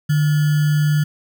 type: tone with sample-and-hold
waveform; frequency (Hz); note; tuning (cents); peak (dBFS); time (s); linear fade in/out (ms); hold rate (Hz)
sine; 150; D3; +37; -13; 0.09-1.04; 10; 1575
effects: none